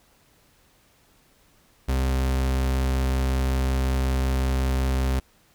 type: tone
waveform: 40% pulse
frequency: 65.41 Hz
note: C2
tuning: in tune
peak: -20 dBFS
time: 1.88-5.2 s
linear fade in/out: 10 ms
effects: pink hiss -60 dBFS RMS until 5.54 s